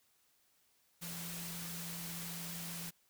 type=tone in noise; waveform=sine; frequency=170 Hz; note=F3; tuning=46 cents flat; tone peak=-46 dBFS; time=1.01-2.91 s; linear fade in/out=20 ms; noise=white; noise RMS=-45 dBFS; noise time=1.01-2.91 s; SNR=-4 dB; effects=white hiss -73 dBFS RMS until 3.09 s